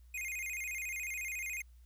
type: tone with vibrato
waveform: square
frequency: 2294 Hz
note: D7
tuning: 41 cents flat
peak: -38 dBFS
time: 0.14-1.62 s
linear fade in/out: 5 ms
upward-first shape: square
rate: 14 Hz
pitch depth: 140 cents each way
effects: added 60 Hz sine -55 dBFS peak until 1.85 s + white hiss -75 dBFS RMS until 1.85 s